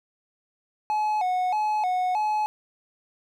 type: tone with vibrato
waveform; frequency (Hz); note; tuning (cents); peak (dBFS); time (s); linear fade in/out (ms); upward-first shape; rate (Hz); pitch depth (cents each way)
triangle; 790; G5; +13; -20; 0.9-2.46; 0; square; 1.6; 130
effects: none